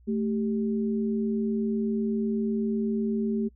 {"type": "tone pair together", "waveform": "sine", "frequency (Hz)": [220, 392], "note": ["A3", "G4"], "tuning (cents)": [0, 0], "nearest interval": "minor seventh", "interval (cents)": 1000, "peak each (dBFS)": [-25, -31], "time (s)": [0.07, 3.49], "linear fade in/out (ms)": 20, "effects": ["noise-tail reverb RT60 0.1 s tail -25 dB re dry", "added 60 Hz sine -53 dBFS peak until 3.55 s"]}